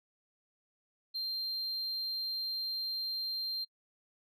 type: tone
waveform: sine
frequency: 4170 Hz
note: C8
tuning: 7 cents flat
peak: -31 dBFS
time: 1.14-3.65 s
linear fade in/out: 20 ms
effects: noise-tail reverb RT60 0.1 s tail -26 dB re dry + tanh soft clip ceiling -33 dBFS